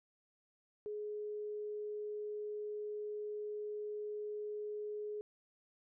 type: tone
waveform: sine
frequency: 420 Hz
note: G#4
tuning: 19 cents sharp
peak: -39 dBFS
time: 0.86-5.21 s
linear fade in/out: 0 ms
effects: none